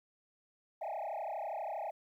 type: tone with frequency modulation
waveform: sine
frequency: 731 Hz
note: F#5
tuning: 21 cents flat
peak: -34 dBFS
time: 0.81-1.91 s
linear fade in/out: 10 ms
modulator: 32.4 Hz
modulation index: 3.7
effects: tanh soft clip ceiling -35 dBFS + 12-bit